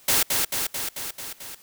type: noise with echo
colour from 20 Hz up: white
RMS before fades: -20 dBFS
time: 0.08-0.23 s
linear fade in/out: 5 ms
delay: 220 ms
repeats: 6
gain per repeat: -3 dB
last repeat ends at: 1.55 s
effects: white hiss -53 dBFS RMS until 1.62 s